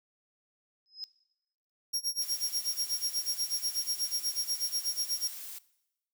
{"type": "tone with exponential growth", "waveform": "sine", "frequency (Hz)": 5090, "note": "D#8", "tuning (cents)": 39, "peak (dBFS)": -32, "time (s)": [0.86, 1.04], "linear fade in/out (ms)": 0, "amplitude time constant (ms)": 37}
{"type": "tone with tremolo", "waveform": "sawtooth", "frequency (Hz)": 5588, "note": "F8", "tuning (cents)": 0, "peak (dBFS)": -25, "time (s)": [1.93, 5.28], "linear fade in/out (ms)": 10, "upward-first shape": "sine", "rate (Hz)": 8.2, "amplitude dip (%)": 95}
{"type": "noise", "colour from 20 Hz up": "blue", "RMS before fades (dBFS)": -43, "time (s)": [2.21, 5.59], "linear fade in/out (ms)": 10}
{"effects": ["noise-tail reverb RT60 0.9 s tail -20 dB re dry"]}